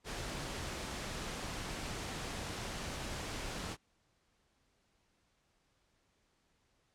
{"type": "noise", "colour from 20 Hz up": "pink", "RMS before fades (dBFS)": -41, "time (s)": [0.04, 3.77], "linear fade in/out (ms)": 50, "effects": ["pink hiss -75 dBFS RMS until 6.94 s", "low-pass 8000 Hz 12 dB/octave"]}